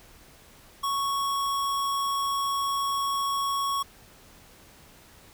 square tone, 1108.7 Hz, C#6, in tune, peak -26 dBFS, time 0.83-3.83 s, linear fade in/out 10 ms, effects pink hiss -53 dBFS RMS until 5.33 s

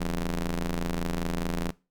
sawtooth ring-modulated tone, 84.2 Hz, E2, 37 cents sharp, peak -20 dBFS, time 0-1.71 s, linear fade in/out 10 ms, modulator 96.7 Hz, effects noise-tail reverb RT60 0.3 s tail -22 dB re dry

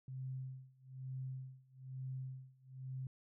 sine tone with tremolo, 130.81 Hz, C3, in tune, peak -40 dBFS, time 0.08-3.07 s, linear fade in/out 2 ms, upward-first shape sine, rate 1.1 Hz, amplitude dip 95%, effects none

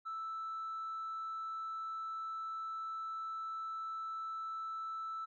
triangle tone with tanh clipping, 1318.5 Hz, E6, in tune, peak -39 dBFS, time 0.05-5.26 s, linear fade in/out 20 ms, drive 5 dB, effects none

